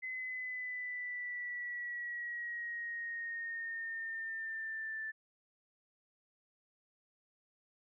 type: exponential sweep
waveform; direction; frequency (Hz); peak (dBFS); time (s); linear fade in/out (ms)
sine; down; 2038 to 1760; -38; 0.02-5.12; 20
effects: none